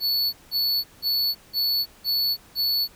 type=tone bursts; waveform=square; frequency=4435 Hz; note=C#8; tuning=in tune; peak=-21 dBFS; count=6; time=0-2.88 s; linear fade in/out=50 ms; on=330 ms; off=180 ms; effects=pink hiss -52 dBFS RMS until 2.95 s